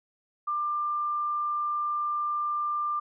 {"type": "tone", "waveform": "sine", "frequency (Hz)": 1191, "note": "D6", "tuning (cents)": 24, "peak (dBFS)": -26, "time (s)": [0.47, 3], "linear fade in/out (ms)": 10, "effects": []}